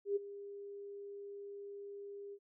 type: tone with ADSR envelope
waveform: sine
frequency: 402.9 Hz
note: G4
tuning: 48 cents sharp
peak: -29 dBFS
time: 0.05-2.39 s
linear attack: 110 ms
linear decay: 18 ms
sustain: -16 dB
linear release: 61 ms
effects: none